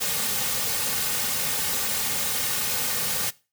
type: noise with comb filter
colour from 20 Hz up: white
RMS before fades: -26 dBFS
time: 0-3.31 s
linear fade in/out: 20 ms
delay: 3 ms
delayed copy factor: -0.75
effects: noise-tail reverb RT60 0.3 s tail -20 dB re dry